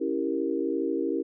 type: chord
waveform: sine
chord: C# diminished seventh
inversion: none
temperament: equal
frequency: 277.2 / 329.6 / 392 / 466.2 Hz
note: C#4 / E4 / G4 / Bb4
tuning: 0 / 0 / 0 / 0 cents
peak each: -31 / -29 / -31 / -32 dBFS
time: 0-1.23 s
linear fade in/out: 20 ms
effects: none